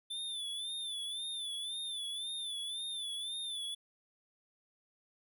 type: tone with vibrato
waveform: square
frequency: 3520 Hz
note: A7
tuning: in tune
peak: -38 dBFS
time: 0.1-3.75 s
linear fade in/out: 10 ms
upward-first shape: sine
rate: 1.9 Hz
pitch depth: 75 cents each way
effects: none